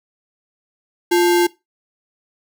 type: tone with sample-and-hold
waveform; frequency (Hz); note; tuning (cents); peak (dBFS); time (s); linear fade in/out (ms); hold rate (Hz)
sine; 349.2; F4; 0; -11; 1.11-1.47; 10; 1225
effects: noise-tail reverb RT60 0.2 s tail -19 dB re dry